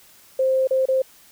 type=tone with dropouts; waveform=sine; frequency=525 Hz; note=C5; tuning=6 cents sharp; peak=-16 dBFS; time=0.39-1.02 s; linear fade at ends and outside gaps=5 ms; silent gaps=0.673-0.708 / 0.856-0.885 s; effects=white hiss -51 dBFS RMS until 1.31 s